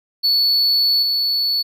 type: tone with level steps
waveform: triangle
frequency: 4435 Hz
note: C#8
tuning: in tune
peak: -12 / -15 dBFS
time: 0.23-1.63 s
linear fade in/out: 20 ms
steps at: 1.02 s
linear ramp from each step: 10 ms
effects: none